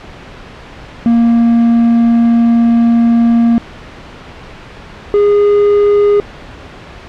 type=tone pair in turn; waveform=triangle; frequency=233.1 / 410.4 Hz; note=A#3 / G#4; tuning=0 / -21 cents; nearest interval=minor seventh; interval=979 cents; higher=second; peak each=-4 dBFS; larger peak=neither; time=1.06-3.58 / 5.14-6.2 s; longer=first; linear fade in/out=0 ms; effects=pink hiss -32 dBFS RMS until 7.08 s + low-pass 3000 Hz 12 dB/octave